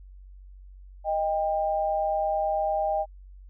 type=tone pair together; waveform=sine; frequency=624 / 795 Hz; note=D#5 / G5; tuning=+5 / +24 cents; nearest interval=major third; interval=419 cents; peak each=-26 dBFS; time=1.04-3.06 s; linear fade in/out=50 ms; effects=added 47 Hz sine -44 dBFS peak until 3.49 s